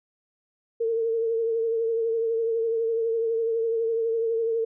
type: tone with vibrato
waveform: sine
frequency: 455.1 Hz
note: A#4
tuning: 42 cents flat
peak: -22 dBFS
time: 0.8-4.65 s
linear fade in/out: 10 ms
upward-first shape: triangle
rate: 12 Hz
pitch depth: 42 cents each way
effects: none